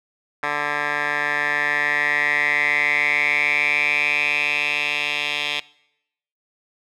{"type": "tone with band-pass filter sweep", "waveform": "10% pulse", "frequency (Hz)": 146.83, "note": "D3", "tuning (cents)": 0, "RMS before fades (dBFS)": -21, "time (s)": [0.43, 5.6], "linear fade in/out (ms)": 2, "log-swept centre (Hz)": [1500, 3000], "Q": 7.1, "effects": ["noise-tail reverb RT60 0.8 s tail -22 dB re dry"]}